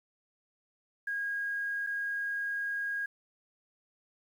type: tone with dropouts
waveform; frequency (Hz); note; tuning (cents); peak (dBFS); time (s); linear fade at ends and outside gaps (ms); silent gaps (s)
sine; 1635; G#6; -28; -31; 1.07-3.06; 5; 1.866-1.87
effects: 10-bit